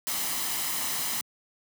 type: noise with comb filter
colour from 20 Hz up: white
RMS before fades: -30 dBFS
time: 0.07-1.21 s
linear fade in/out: 0 ms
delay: 0.99 ms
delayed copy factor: +0.5
effects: high-pass 150 Hz 12 dB/octave